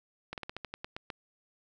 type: slowing click train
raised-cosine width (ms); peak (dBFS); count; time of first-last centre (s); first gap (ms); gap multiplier
0.3; -22; 10; 0.33-1.102; 48; 1.14
effects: none